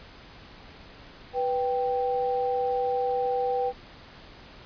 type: tone pair together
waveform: sine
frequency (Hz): 493.3 / 783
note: B4 / G5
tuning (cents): -2 / -2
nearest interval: minor sixth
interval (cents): 800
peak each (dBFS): -26 / -27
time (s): 1.33-3.73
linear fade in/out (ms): 50
effects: pink hiss -48 dBFS RMS until 4.65 s + resampled to 11025 Hz